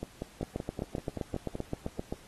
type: two click trains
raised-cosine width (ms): 2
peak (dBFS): -21 / -19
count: 9 / 14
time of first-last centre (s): 0.03-1.554 / 0.43-2.125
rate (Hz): 5.25 / 7.67
effects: pink hiss -56 dBFS RMS until 2.27 s + AAC 32 kbps